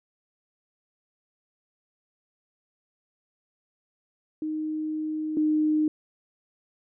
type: tone pair in turn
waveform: sine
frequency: 310 / 307 Hz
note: D#4 / D#4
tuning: -6 / -23 cents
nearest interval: unison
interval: 17 cents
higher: first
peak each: -27 / -20 dBFS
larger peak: second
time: 4.42-5.37 / 5.37-5.88 s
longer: first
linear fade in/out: 2 ms
effects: none